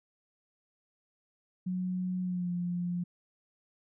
sine tone with pitch glide, 183 to 175.95 Hz, F#3 to F3, -19 to +13 cents, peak -30 dBFS, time 1.66-3.04 s, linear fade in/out 10 ms, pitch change -68 cents, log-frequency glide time 2.22-2.51 s, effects none

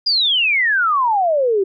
sine exponential sweep, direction down, 4978 to 372.9 Hz, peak -13 dBFS, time 0.06-1.64 s, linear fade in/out 10 ms, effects none

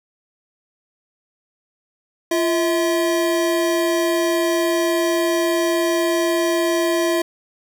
square tone pair together, 342.9 / 647.3 Hz, F4 / E5, -32 / -32 cents, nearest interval major seventh, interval 1100 cents, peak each -19 / -22 dBFS, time 2.31-7.22 s, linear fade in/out 5 ms, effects none

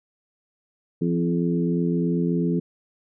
harmonic tone with a mistuned harmonic, 85.6 Hz, F2, 34 cents flat, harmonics 2 / 3 / 4 / 5, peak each -22 / -26 / -28 / -30 dBFS, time 1.01-2.6 s, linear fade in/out 10 ms, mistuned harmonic 3, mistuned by +16 cents, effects none

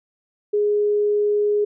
sine tone, 415.3 Hz, G#4, in tune, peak -16 dBFS, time 0.53-1.65 s, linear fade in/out 10 ms, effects none

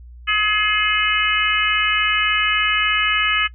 harmonic tone, 423.5 Hz, G#4, 34 cents sharp, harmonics 3 / 4 / 5 / 6 / 7, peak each -22 / -22 / -22 / -22 / -22 dBFS, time 0.27-3.48 s, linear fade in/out 20 ms, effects noise-tail reverb RT60 0.1 s tail -20 dB re dry + added 60 Hz sine -37 dBFS peak until 3.54 s

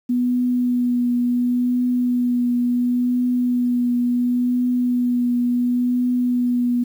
sine tone with vibrato, 245.4 Hz, B3, 11 cents flat, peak -16 dBFS, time 0.09-6.84 s, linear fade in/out 10 ms, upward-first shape triangle, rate 0.71 Hz, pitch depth 18 cents each way, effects 8-bit

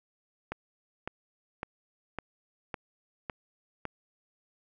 click train, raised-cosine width 0.5 ms, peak -19 dBFS, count 7, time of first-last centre 0.52-3.853 s, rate 1.8 Hz, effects none

